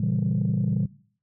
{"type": "chord", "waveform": "sine", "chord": "A# diminished seventh", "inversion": "none", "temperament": "equal", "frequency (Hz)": [116.54, 138.59, 164.81, 196], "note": ["A#2", "C#3", "E3", "G3"], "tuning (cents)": [0, 0, 0, 0], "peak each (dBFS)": -26, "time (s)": [0, 0.86], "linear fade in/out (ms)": 5, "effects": ["noise-tail reverb RT60 0.5 s tail -18 dB re dry", "tanh soft clip ceiling -16 dBFS"]}